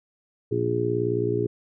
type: harmonic tone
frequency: 59 Hz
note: A#1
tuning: 22 cents sharp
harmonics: 2 / 3 / 4 / 5 / 6 / 7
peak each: -28 / -36 / -37 / -32 / -28 / -25 dBFS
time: 0.51-1.47 s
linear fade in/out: 10 ms
effects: none